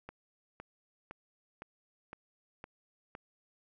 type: click train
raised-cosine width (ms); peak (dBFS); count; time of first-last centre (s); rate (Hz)
0.5; -29; 7; 0.09-3.151; 1.96
effects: none